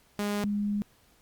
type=tone pair in turn; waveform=sawtooth / sine; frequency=205.6 / 205.6 Hz; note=G#3 / G#3; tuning=-17 / -17 cents; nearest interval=unison; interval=0 cents; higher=neither; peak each=-24 / -26 dBFS; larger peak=first; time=0.19-0.44 / 0.44-0.82 s; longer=second; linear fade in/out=0 ms; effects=pink hiss -63 dBFS RMS until 1.21 s + Opus 48 kbps